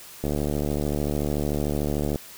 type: click train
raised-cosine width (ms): 2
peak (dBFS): -13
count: 142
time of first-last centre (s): 0.24-2.158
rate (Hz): 73.5
effects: white hiss -44 dBFS RMS until 2.37 s